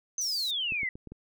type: exponential sweep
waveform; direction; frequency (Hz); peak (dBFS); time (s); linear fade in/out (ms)
sine; down; 6272 to 1975.5; -28; 0.18-0.89; 2
type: high-pass noise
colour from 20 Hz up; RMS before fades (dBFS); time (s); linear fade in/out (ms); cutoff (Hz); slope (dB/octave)
pink; -43; 0.21-0.51; 2; 4400; 48
type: clicks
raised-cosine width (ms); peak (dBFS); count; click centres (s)
3; -30; 5; 0.722 / 0.832 / 0.955 / 1.073 / 1.12
effects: none